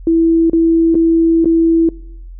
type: tone with dropouts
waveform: sine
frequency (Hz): 329.6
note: E4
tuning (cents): 0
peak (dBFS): -8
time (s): 0.07-1.89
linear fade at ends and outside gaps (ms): 2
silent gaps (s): 0.498-0.532 / 0.945-0.952 / 1.445-1.456
effects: noise-tail reverb RT60 0.8 s tail -24 dB re dry + added 43 Hz sine -29 dBFS peak until 2.39 s